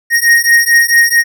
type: beating tone pair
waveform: square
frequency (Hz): 1864.7 / 1869.2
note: A#6 / A#6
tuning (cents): 0 / +4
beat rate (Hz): 4.5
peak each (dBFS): -10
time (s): 0.1-1.24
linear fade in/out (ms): 50
effects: none